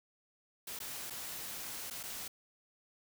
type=noise with dropouts; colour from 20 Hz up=white; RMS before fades=-43 dBFS; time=0.67-2.28 s; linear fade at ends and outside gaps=5 ms; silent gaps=0.79-0.801 / 1.1-1.105 / 1.901-1.908 / 2.031-2.035 s; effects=none